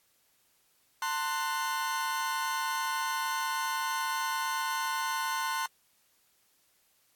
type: chord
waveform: 40% pulse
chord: F# diminished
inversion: first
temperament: equal with one note detuned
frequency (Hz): 897.5 / 1046.5 / 1480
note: A5 / C6 / F#6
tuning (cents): +34 / 0 / 0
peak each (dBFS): -34 / -32 / -35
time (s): 1.02-5.66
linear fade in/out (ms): 2
effects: white hiss -69 dBFS RMS until 7.15 s + AAC 64 kbps